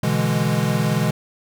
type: chord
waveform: square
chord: E dominant seventh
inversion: second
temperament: equal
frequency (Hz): 123.47 / 146.83 / 164.81 / 207.7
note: B2 / D3 / E3 / G#3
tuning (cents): 0 / 0 / 0 / 0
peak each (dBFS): -24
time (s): 0.03-1.11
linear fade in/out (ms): 5
effects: none